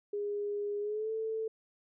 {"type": "tone with pitch glide", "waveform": "sine", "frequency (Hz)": [410.5, 442.5], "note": ["G#4", "A4"], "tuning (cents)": [-20, 10], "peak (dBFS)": -32, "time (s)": [0.13, 1.48], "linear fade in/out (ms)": 5, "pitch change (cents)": 130, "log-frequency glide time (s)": [0.8, 1.11], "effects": []}